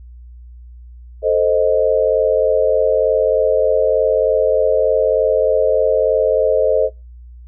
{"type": "chord", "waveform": "sine", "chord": "A diminished", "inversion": "none", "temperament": "equal", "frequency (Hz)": [440, 523.3, 622.3], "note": ["A4", "C5", "Eb5"], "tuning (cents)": [0, 0, 0], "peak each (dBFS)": -16, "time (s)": [1.22, 6.9], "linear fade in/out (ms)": 50, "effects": ["noise-tail reverb RT60 0.2 s tail -19 dB re dry", "added 60 Hz sine -35 dBFS peak until 7.47 s"]}